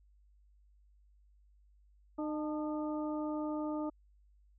harmonic tone with a mistuned harmonic, 304.4 Hz, D#4, 38 cents flat, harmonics 1 / 2 / 3 / 4, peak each -35 / -41 / -45 / -47 dBFS, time 2.18-3.9 s, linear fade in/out 10 ms, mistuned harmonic 3, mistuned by -50 cents, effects added 50 Hz sine -62 dBFS peak until 4.58 s

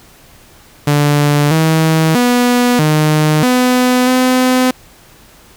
sawtooth tone with pitch steps, 146.1 / 159.8 / 244.8 / 153.4 / 250.8 / 254.8 Hz, D3 / D#3 / B3 / D#3 / B3 / C4, -9 / +47 / -15 / -24 / +27 / -46 cents, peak -5 dBFS, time 0.87-4.71 s, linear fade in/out 5 ms, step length 640 ms, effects pink hiss -43 dBFS RMS until 5.56 s

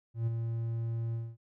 triangle tone with ADSR envelope, 115 Hz, A#2, 23 cents flat, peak -24 dBFS, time 0.14-1.37 s, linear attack 130 ms, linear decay 17 ms, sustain -5 dB, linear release 230 ms, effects none

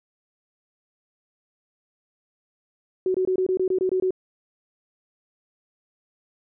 sine tone bursts, 372.6 Hz, F#4, 12 cents sharp, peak -19 dBFS, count 10, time 3.06-4.107 s, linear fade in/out 2 ms, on 84 ms, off 23 ms, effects none

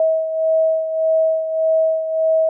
sine beating tone pair, 641 / 642.7 Hz, E5 / E5, -49 / -44 cents, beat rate 1.7 Hz, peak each -15 / -22 dBFS, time 0-2.49 s, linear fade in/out 2 ms, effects none

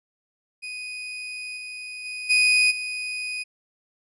35% pulse tone with level steps, 2489 Hz, D#7, in tune, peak -30 / -32 / -29 / -14 / -26 dBFS, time 0.62-3.44 s, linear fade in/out 20 ms, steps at 1.56 / 2.04 / 2.29 / 2.7 s, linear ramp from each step 20 ms, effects resampled to 24000 Hz

